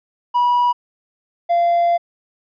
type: tone pair in turn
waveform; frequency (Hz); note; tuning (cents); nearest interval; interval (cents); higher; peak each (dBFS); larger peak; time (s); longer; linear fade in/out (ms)
triangle; 973 / 689.2; B5 / F5; -26 / -23; tritone; 597; first; -10; neither; 0.34-0.73 / 1.49-1.98; second; 20
effects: tanh soft clip ceiling -7 dBFS + resampled to 11025 Hz